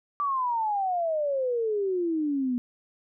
sine exponential sweep, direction down, 1174.7 to 240.6 Hz, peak -24 dBFS, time 0.2-2.58 s, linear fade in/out 0 ms, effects none

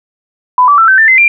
sine tone with pitch steps, 1000 / 1155.4 / 1334.8 / 1542.2 / 1781.8 / 2059 / 2378 Hz, B5 / D6 / E6 / G6 / A6 / C7 / D7, +21 / -29 / +21 / -29 / +21 / -28 / +21 cents, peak -3 dBFS, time 0.58-1.28 s, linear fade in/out 2 ms, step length 100 ms, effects none

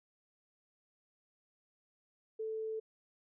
sine tone, 440 Hz, A4, in tune, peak -36 dBFS, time 2.39-2.8 s, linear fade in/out 10 ms, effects none

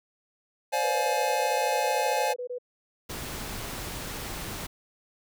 square chord, D half-diminished seventh, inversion third, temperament just, 528.6 / 587.3 / 704.8 / 845.8 Hz, C5 / D5 / F5 / Ab5, +18 / 0 / +16 / +31 cents, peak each -31 / -33 / -33 / -28 dBFS, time 0.72-2.34 s, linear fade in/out 20 ms
sine tone bursts, 493.8 Hz, B4, in tune, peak -31 dBFS, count 16, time 0.83-2.585 s, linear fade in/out 10 ms, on 90 ms, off 21 ms
pink noise, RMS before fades -36 dBFS, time 3.09-4.67 s, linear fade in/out 10 ms
effects none

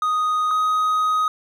triangle tone pair in turn, 1244.5 / 1254.6 Hz, D#6 / D#6, 0 / +14 cents, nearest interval unison, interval 14 cents, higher second, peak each -16 / -15 dBFS, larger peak second, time 0.02-0.51 / 0.51-1.28 s, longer second, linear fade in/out 2 ms, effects none

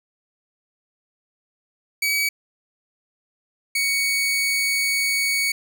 sawtooth tone pair in turn, 2274 / 2234 Hz, C#7 / C#7, +44 / +13 cents, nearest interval unison, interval 31 cents, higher first, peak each -16 dBFS, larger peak neither, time 2.02-2.29 / 3.75-5.52 s, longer second, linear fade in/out 5 ms, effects none

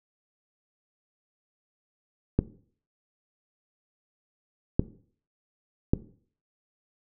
clicks, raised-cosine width 3 ms, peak -7 dBFS, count 3, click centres 2.39 / 4.795 / 5.935 s, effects noise-tail reverb RT60 0.5 s tail -17 dB re dry

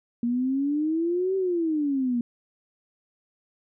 sine exponential two-way sweep, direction up then down, 234 to 387.4 to 234 Hz, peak -22 dBFS, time 0.23-2.21 s, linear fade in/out 2 ms, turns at 1.36 s, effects none

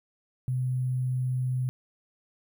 sine tone with sample-and-hold, 127.5 Hz, C3, 44 cents flat, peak -25 dBFS, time 0.48-1.69 s, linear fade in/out 0 ms, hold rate 11025 Hz, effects none

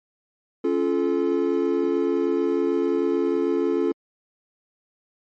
triangle chord, Db augmented, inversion none, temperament just, 277.2 / 346.5 / 433.1 Hz, Db4 / F4 / A4, 0 / -14 / -27 cents, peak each -23 / -21 / -22 dBFS, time 0.64-3.92 s, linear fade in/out 5 ms, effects MP3 32 kbps

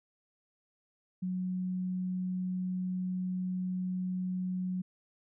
sine tone, 183.6 Hz, F#3, 13 cents flat, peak -31 dBFS, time 1.22-4.82 s, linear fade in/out 10 ms, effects none

